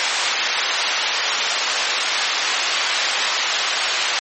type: band-pass noise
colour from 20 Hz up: white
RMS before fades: -21 dBFS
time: 0-4.19 s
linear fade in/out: 0 ms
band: 690 to 4500 Hz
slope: 12 dB/octave
effects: MP3 32 kbps